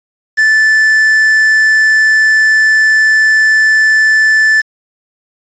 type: tone with quantisation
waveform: triangle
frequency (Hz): 1753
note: A6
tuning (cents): -7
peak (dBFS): -4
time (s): 0.37-4.62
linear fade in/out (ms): 20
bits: 4
effects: resampled to 16000 Hz

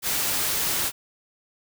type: noise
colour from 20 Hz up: white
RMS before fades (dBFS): -25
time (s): 0.02-0.92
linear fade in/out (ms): 50
effects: none

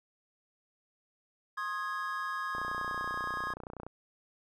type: chord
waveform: triangle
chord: Ab major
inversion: first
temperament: equal with one note detuned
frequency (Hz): 1068.5 / 1244.5 / 1661.2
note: C6 / Eb6 / Ab6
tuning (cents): +36 / 0 / 0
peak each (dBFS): -36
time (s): 1.57-3.54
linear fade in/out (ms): 10
type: click train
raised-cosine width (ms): 1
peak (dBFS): -28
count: 41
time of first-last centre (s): 2.55-3.866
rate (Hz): 30.4
effects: none

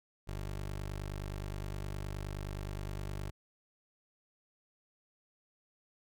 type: tone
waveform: 20% pulse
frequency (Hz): 49.6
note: G1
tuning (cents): +21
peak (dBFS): -33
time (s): 0.27-3.31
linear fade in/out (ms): 20
effects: none

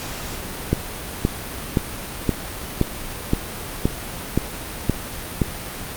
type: click train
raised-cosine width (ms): 3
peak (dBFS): -3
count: 10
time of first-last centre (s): 0.73-5.418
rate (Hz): 1.92
effects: pink hiss -31 dBFS RMS until 5.96 s + Opus 48 kbps

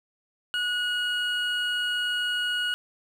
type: tone pair together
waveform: triangle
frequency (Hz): 1461 / 2896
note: F#6 / F#7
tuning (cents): -22 / -38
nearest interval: octave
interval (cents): 1184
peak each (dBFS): -26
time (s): 0.54-2.74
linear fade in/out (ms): 0
effects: none

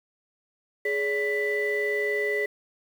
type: tone cluster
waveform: sine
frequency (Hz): 418 / 571 / 1984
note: G#4 / D5 / B6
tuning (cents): +11 / -49 / +7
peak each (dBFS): -26 / -32 / -26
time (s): 0.85-2.46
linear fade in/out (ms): 5
effects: tanh soft clip ceiling -17 dBFS + 8-bit

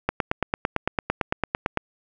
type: click train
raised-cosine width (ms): 0.5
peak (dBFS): -6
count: 16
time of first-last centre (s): 0.09-1.774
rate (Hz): 8.91
effects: none

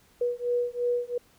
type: beating tone pair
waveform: sine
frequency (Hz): 483.9 / 486.8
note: B4 / B4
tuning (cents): -35 / -25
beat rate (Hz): 2.9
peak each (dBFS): -28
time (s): 0.21-1.18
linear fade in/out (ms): 5
effects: pink hiss -61 dBFS RMS until 1.38 s

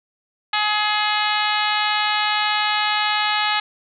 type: harmonic tone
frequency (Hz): 421.7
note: G#4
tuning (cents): +26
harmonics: 2 / 3 / 4 / 5 / 6 / 7 / 8 / 9 / 10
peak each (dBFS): -23 / -25 / -26 / -27 / -28 / -28 / -29 / -30 / -30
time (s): 0.53-3.6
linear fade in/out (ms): 5
effects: none

